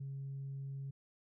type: tone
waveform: sine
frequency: 137 Hz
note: C#3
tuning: 20 cents flat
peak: -39 dBFS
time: 0-0.91 s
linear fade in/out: 10 ms
effects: tanh soft clip ceiling -37 dBFS